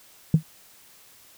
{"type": "tone with exponential decay", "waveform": "sine", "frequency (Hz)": 158.9, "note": "D#3", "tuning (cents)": 37, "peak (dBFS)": -8, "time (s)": [0.34, 0.43], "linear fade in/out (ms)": 2, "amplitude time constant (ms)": 18, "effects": ["tanh soft clip ceiling -9 dBFS", "white hiss -53 dBFS RMS until 1.37 s"]}